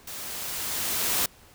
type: noise with level ramp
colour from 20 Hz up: white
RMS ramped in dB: -38 to -24 dBFS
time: 0.07-1.26 s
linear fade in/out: 5 ms
effects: pink hiss -54 dBFS RMS until 1.54 s